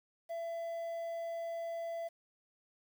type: tone with quantisation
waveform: triangle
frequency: 670 Hz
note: E5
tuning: 28 cents sharp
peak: -35 dBFS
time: 0.29-2.09 s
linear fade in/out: 20 ms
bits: 10
effects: none